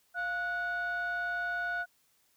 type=tone pair together; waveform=sine; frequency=699.5 / 1469 Hz; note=F5 / F#6; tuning=+3 / -13 cents; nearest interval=octave + minor second; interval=1284 cents; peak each=-35 / -30 dBFS; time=0.14-1.86 s; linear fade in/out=50 ms; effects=tanh soft clip ceiling -28 dBFS + white hiss -70 dBFS RMS until 2.36 s